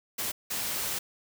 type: noise bursts at uneven times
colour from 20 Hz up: white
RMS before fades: -32 dBFS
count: 2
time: 0.18-0.32 / 0.5-0.99 s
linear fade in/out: 10 ms
effects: none